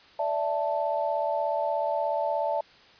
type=chord; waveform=sine; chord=D suspended second; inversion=none; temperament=equal with one note detuned; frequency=582.6 / 659.3 / 880 Hz; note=D5 / E5 / A5; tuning=-14 / 0 / 0 cents; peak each=-29 dBFS; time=0.19-2.61 s; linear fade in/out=5 ms; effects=white hiss -54 dBFS RMS until 2.99 s + resampled to 11025 Hz